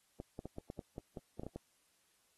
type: clicks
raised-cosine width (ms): 2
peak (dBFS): -30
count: 12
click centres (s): 0.201 / 0.391 / 0.456 / 0.584 / 0.701 / 0.792 / 0.981 / 1.172 / 1.396 / 1.434 / 1.466 / 1.56
effects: white hiss -74 dBFS RMS until 2.37 s + AAC 32 kbps